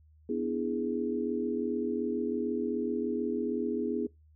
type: chord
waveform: sine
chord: E dominant seventh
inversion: second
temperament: equal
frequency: 246.9 / 293.7 / 329.6 / 415.3 Hz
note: B3 / D4 / E4 / G#4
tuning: 0 / 0 / 0 / 0 cents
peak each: -33 / -37 / -35 / -33 dBFS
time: 0.29-4.07 s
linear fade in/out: 5 ms
effects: noise-tail reverb RT60 0.2 s tail -23 dB re dry + added 77 Hz sine -57 dBFS peak until 4.35 s